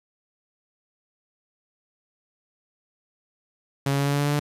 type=tone with pitch steps; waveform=sawtooth; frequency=138.59 / 139.72 / 140.85 / 141.99 / 143.15 / 144.31 / 145.48 / 146.66 Hz; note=C#3 / C#3 / C#3 / C#3 / D3 / D3 / D3 / D3; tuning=0 / +14 / +28 / +42 / -44 / -30 / -16 / -2 cents; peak=-17 dBFS; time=3.86-4.396 s; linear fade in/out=5 ms; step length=67 ms; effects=resampled to 32000 Hz + 8-bit